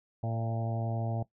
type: harmonic tone with a mistuned harmonic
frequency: 113.8 Hz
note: A#2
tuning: 41 cents flat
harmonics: 1 / 2 / 3 / 4 / 5 / 6 / 7 / 8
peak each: -31 / -40 / -45 / -46 / -42 / -41 / -44 / -54 dBFS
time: 0.23-1.23 s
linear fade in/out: 5 ms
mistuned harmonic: 5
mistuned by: +36 cents
effects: noise-tail reverb RT60 0.1 s tail -18 dB re dry